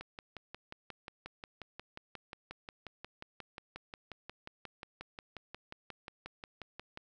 click train, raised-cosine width 0.3 ms, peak -28 dBFS, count 40, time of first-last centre 0.01-6.974 s, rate 5.6 Hz, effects none

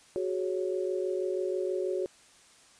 sine chord, F# suspended second, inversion none, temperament just, 370 / 416.2 / 555 Hz, F#4 / G#4 / C#5, 0 / +4 / +2 cents, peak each -30 / -35 / -35 dBFS, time 0.16-2.06 s, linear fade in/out 0 ms, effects white hiss -58 dBFS RMS until 2.79 s + resampled to 22050 Hz

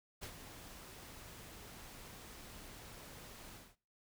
pink noise with ADSR envelope, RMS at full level -45 dBFS, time 0.21-3.76 s, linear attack 23 ms, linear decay 74 ms, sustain -8 dB, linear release 220 ms, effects noise-tail reverb RT60 0.4 s tail -21 dB re dry

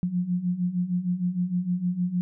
sine beating tone pair, 174.61 / 181.11 Hz, F3 / F#3, 0 / -37 cents, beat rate 6.5 Hz, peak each -29 / -25 dBFS, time 0.03-2.21 s, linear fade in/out 0 ms, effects none

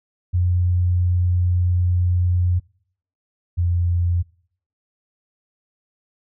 sine tone pair in turn, 89.1 / 87.12 Hz, F2 / F2, +35 / -4 cents, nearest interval unison, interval 39 cents, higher first, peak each -15 / -16 dBFS, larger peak first, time 0.33-2.6 / 3.57-4.23 s, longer first, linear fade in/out 20 ms, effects noise-tail reverb RT60 0.6 s tail -24 dB re dry

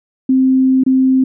sine tone with dropouts, 261.6 Hz, C4, in tune, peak -8 dBFS, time 0.29-1.24 s, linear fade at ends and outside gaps 5 ms, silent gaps 0.837-0.863 s, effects none

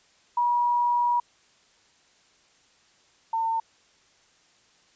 sine tone pair in turn, 963 / 903.7 Hz, B5 / A5, -44 / +46 cents, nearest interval minor second, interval 110 cents, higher first, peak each -20 / -23 dBFS, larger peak first, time 0.37-1.2 / 3.33-3.6 s, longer first, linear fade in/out 5 ms, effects white hiss -61 dBFS RMS until 4.95 s + resampled to 16000 Hz

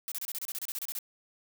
blue noise bursts, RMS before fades -36 dBFS, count 14, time 0.08-0.988 s, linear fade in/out 0 ms, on 37 ms, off 30 ms, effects none

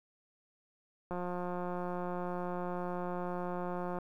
click train, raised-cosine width 1 ms, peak -25 dBFS, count 513, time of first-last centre 1.11-3.986 s, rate 178 Hz, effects 11-bit

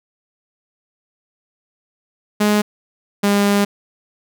sawtooth tone pair in turn, 208.9 / 202.4 Hz, G#3 / G#3, +10 / -44 cents, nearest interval minor second, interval 54 cents, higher first, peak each -9 dBFS, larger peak neither, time 2.4-2.62 / 3.23-3.65 s, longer second, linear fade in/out 10 ms, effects none

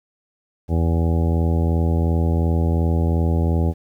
harmonic tone, 82.8 Hz, E2, 8 cents sharp, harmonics 1 / 2 / 3 / 4 / 5 / 6 / 7 / 9 / 10, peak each -17 / -23 / -27 / -29 / -31 / -33 / -34 / -36 / -37 dBFS, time 0.68-3.74 s, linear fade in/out 50 ms, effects 9-bit

